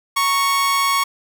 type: tone pair together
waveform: sawtooth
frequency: 929 / 1108 Hz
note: A#5 / C#6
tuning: -6 / -1 cents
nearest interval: minor third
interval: 305 cents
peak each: -24 / -12 dBFS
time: 0.16-1.04 s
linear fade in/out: 10 ms
effects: none